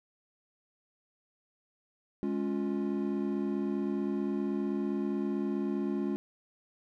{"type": "chord", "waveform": "triangle", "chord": "Db major", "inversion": "second", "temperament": "equal with one note detuned", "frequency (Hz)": [207.7, 277.2, 352.7], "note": ["Ab3", "Db4", "F4"], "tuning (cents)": [0, 0, 17], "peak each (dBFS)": [-31, -32, -33], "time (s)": [2.23, 6.16], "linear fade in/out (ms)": 0, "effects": []}